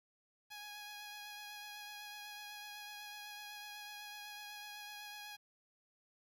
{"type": "tone with vibrato", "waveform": "10% pulse", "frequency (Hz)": 830.6, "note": "G#5", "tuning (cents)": 0, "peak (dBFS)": -39, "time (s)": [0.5, 5.37], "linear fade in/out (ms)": 20, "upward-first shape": "triangle", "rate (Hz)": 8, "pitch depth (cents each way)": 19, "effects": ["12-bit"]}